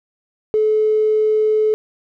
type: tone with tanh clipping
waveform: triangle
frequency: 431 Hz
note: A4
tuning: 36 cents flat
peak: -12 dBFS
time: 0.54-1.74 s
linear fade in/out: 0 ms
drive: 2 dB
effects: none